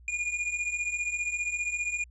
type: beating tone pair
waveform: square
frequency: 2421 / 2436 Hz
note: D#7 / D#7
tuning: -48 / -37 cents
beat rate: 15 Hz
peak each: -35 / -31 dBFS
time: 0.08-2.04 s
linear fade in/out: 2 ms
effects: added 60 Hz sine -50 dBFS peak until 2.1 s + resampled to 24000 Hz